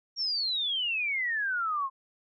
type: exponential sweep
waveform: sine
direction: down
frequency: 5630 to 1046.5 Hz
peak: -27 dBFS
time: 0.16-1.9 s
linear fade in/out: 50 ms
effects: none